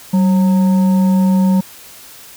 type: tone with frequency modulation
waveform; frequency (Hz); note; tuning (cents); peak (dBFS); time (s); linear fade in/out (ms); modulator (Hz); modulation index
sine; 190.1; F#3; +47; -9; 0.13-1.61; 10; 729; 0.28
effects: white hiss -38 dBFS RMS until 2.36 s